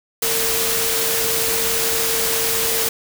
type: tone in noise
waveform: sine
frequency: 454.4 Hz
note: A#4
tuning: 44 cents flat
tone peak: -26 dBFS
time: 0.22-2.89 s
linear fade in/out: 5 ms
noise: white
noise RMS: -20 dBFS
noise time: 0.22-2.89 s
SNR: -9 dB
effects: none